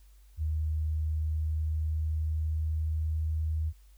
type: tone with pitch glide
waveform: sine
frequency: 77.78 to 78.64 Hz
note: D#2 to D#2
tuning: 0 to +19 cents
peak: -27 dBFS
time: 0.37-3.73 s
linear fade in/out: 50 ms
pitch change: +19 cents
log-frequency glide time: 0.86-3.19 s
effects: added 50 Hz sine -53 dBFS peak until 3.97 s + white hiss -68 dBFS RMS until 3.97 s